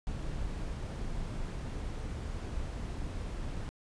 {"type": "noise", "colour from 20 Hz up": "brown", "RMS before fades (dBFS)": -37, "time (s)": [0.07, 3.69], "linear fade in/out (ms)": 0, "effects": ["resampled to 22050 Hz"]}